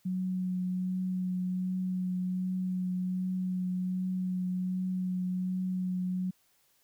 sine tone with vibrato, 183.8 Hz, F#3, 11 cents flat, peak -29 dBFS, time 0.05-6.31 s, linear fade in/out 10 ms, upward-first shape triangle, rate 1.3 Hz, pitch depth 15 cents each way, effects white hiss -69 dBFS RMS until 6.83 s

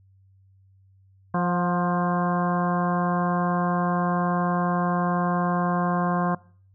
harmonic tone with a mistuned harmonic, 175.8 Hz, F3, 12 cents sharp, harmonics 1 / 2 / 3 / 4 / 5 / 6 / 7 / 8 / 9, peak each -23 / -33 / -33 / -29 / -38 / -28 / -38 / -39 / -37 dBFS, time 1.34-6.35 s, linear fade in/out 5 ms, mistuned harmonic 4, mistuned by +25 cents, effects noise-tail reverb RT60 0.5 s tail -23 dB re dry + added 96 Hz sine -54 dBFS peak until 6.74 s

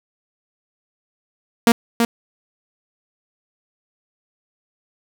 sawtooth tone with echo, 233.1 Hz, A#3, in tune, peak -5 dBFS, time 1.67-1.72 s, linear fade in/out 2 ms, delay 330 ms, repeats 1, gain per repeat -5 dB, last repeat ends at 2.05 s, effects 7-bit

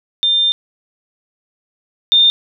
sine tone pair in turn, 3600 / 3620 Hz, A7 / A7, +39 / +48 cents, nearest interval unison, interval 9 cents, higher second, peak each -11 / -7 dBFS, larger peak second, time 0.23-0.52 / 2.12-2.3 s, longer first, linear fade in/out 0 ms, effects none

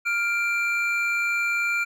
triangle tone pair together, 1401.3 / 2359 Hz, F6 / D7, +5 / +7 cents, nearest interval major sixth, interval 902 cents, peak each -24 / -22 dBFS, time 0.05-1.85 s, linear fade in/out 20 ms, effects none

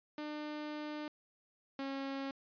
sawtooth tone pair in turn, 300 / 272.6 Hz, D4 / C#4, +37 / -29 cents, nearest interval major second, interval 166 cents, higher first, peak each -36 / -34 dBFS, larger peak second, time 0.18-1.08 / 1.79-2.31 s, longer first, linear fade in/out 2 ms, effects resampled to 11025 Hz

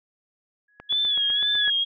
sine tone with exponential growth, 1675 Hz, G#6, 14 cents sharp, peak -22 dBFS, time 0.68-1.7 s, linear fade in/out 5 ms, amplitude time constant 220 ms
click train, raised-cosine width 0.5 ms, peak -24 dBFS, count 8, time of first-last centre 0.8-1.678 s, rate 7.97 Hz
sine tone with vibrato, 3386 Hz, G#7, 33 cents sharp, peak -20 dBFS, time 0.89-1.85 s, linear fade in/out 20 ms, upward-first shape sine, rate 2 Hz, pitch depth 79 cents each way
effects none

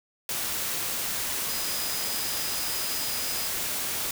sine tone in noise, 4978 Hz, D#8, in tune, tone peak -36 dBFS, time 1.49-3.48 s, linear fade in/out 2 ms, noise white, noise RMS -30 dBFS, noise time 0.29-4.11 s, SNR -9 dB, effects none

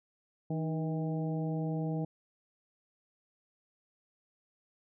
harmonic tone with a mistuned harmonic, 160 Hz, D#3, 49 cents sharp, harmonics 1 / 2 / 3 / 4 / 5, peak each -32 / -38 / -42 / -44 / -46 dBFS, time 0.5-2.05 s, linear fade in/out 5 ms, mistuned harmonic 2, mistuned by -58 cents, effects none

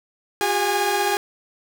sawtooth tone cluster, 361.5 / 403.6 / 823 Hz, F#4 / G#4 / G#5, -40 / -49 / -16 cents, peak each -23 / -20 / -18 dBFS, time 0.41-1.17 s, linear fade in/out 0 ms, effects none

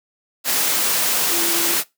sine tone in noise, 339.8 Hz, F4, 47 cents flat, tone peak -27 dBFS, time 1.29-1.76 s, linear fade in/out 50 ms, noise white, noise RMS -19 dBFS, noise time 0.44-1.84 s, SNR -11 dB, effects noise-tail reverb RT60 0.2 s tail -21 dB re dry + high-pass 200 Hz 12 dB/octave

